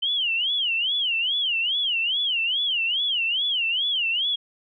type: tone with vibrato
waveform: sine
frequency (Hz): 3025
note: F#7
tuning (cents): +38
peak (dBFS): -21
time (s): 0.02-4.36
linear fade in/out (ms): 10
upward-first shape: sine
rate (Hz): 2.4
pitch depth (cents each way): 220
effects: none